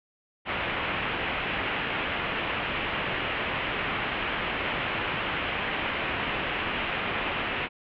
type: low-pass noise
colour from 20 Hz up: white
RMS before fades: -30 dBFS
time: 0.45-7.69 s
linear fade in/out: 50 ms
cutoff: 3000 Hz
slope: 48 dB/octave
effects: none